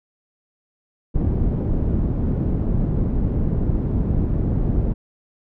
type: low-pass noise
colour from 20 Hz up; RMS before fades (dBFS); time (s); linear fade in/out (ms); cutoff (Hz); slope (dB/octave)
pink; -20; 1.14-4.94; 20; 260; 12
effects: none